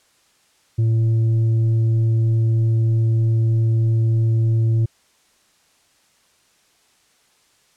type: tone with tanh clipping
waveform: sine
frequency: 112.9 Hz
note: A2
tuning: 45 cents sharp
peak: -15 dBFS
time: 0.78-4.86 s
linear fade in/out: 10 ms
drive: 4 dB
effects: white hiss -59 dBFS RMS until 7.76 s + low-pass 9000 Hz 12 dB/octave